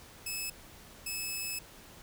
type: tone bursts at uneven times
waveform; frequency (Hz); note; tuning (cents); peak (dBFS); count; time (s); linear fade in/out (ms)
10% pulse; 2598; E7; -26; -26; 2; 0.26-0.5 / 1.06-1.59; 5
effects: pink hiss -53 dBFS RMS until 2.02 s